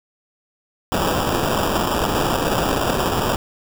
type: noise with sample-and-hold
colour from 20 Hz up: white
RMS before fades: -20 dBFS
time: 0.92-3.36 s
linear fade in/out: 0 ms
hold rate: 2100 Hz
effects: none